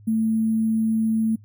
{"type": "tone with sample-and-hold", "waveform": "sine", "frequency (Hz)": 221.4, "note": "A3", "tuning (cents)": 11, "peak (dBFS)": -18, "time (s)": [0.07, 1.36], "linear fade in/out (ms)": 10, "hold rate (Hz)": 11025, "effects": ["noise-tail reverb RT60 0.1 s tail -22 dB re dry", "added 104 Hz sine -45 dBFS peak until 1.44 s"]}